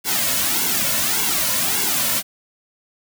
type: noise with flanger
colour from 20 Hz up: white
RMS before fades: -20 dBFS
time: 0.04-2.23 s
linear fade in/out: 50 ms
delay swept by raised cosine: 1.6 to 2.55 ms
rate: 1.7 Hz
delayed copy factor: -0.8
effects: none